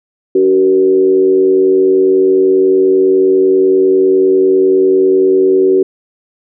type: tone with frequency modulation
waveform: sine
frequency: 378.9 Hz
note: F#4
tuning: 41 cents sharp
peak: -6 dBFS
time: 0.35-5.83 s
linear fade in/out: 5 ms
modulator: 90.1 Hz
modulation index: 0.61
effects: none